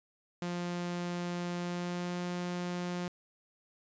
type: tone with pitch glide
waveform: sawtooth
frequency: 175.4 to 177.23 Hz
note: F3 to F3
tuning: +8 to +26 cents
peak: -30 dBFS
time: 0.42-3.08 s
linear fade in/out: 2 ms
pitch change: +18 cents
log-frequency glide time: 1.57-2.22 s
effects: resampled to 16000 Hz

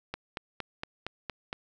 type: click train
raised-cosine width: 0.3 ms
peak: -18 dBFS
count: 7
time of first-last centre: 0.14-1.529 s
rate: 4.32 Hz
effects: none

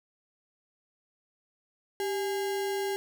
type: tone with sample-and-hold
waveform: sine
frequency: 392.2 Hz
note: G4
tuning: 1 cent sharp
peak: -28 dBFS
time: 2-2.96 s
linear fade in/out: 0 ms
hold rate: 1225 Hz
effects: none

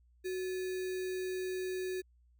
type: tone with sample-and-hold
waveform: sine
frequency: 370 Hz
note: F#4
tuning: in tune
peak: -34 dBFS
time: 0.24-2.02 s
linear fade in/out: 20 ms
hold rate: 2100 Hz
effects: added 60 Hz sine -63 dBFS peak until 2.39 s

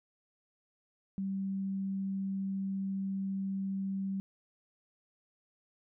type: tone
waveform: sine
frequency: 193.9 Hz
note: G3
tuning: 19 cents flat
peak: -32 dBFS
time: 1.18-4.2 s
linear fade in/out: 0 ms
effects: none

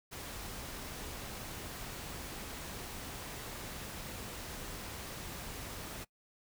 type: noise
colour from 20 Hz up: pink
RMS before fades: -44 dBFS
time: 0.11-6.05 s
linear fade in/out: 20 ms
effects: noise-tail reverb RT60 0.1 s tail -22 dB re dry

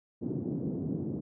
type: band-pass noise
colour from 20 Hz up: white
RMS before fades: -34 dBFS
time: 0.21-1.21 s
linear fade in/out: 20 ms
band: 120 to 320 Hz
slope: 24 dB/octave
effects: none

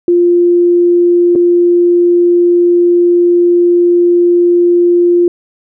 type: tone with dropouts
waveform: sine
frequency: 349.2 Hz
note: F4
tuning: in tune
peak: -5 dBFS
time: 0.08-5.28 s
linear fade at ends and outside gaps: 2 ms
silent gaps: 1.353-1.358 s
effects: none

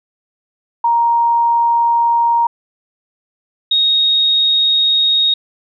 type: tone pair in turn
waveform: sine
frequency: 936 / 3744 Hz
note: A#5 / A#7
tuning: +7 / +7 cents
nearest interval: 2 octaves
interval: 2400 cents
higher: second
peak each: -10 / -10 dBFS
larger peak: neither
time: 0.84-2.47 / 3.71-5.34 s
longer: neither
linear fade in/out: 5 ms
effects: none

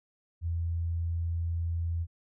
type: tone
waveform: sine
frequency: 84.1 Hz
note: E2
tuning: 35 cents sharp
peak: -28 dBFS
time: 0.41-2.07 s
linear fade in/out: 50 ms
effects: none

